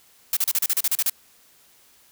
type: noise bursts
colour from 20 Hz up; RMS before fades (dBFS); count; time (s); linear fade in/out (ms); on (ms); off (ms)
blue; -21; 11; 0.33-1.098; 2; 38; 35
effects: white hiss -56 dBFS RMS until 2.11 s